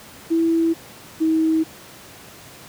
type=tone pair in turn; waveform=sine; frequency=329.6 / 319.7 Hz; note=E4 / D#4; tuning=0 / +47 cents; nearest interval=minor second; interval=53 cents; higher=first; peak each=-15 dBFS; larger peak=neither; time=0.3-0.74 / 1.2-1.64 s; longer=neither; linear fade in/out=20 ms; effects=pink hiss -42 dBFS RMS until 2.68 s + high-pass 100 Hz 12 dB/octave